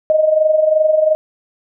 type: tone with amplitude modulation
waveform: sine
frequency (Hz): 622.3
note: D#5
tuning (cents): 0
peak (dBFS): -7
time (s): 0.1-1.15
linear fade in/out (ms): 0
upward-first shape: sine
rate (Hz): 22.8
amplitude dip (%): 65
effects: none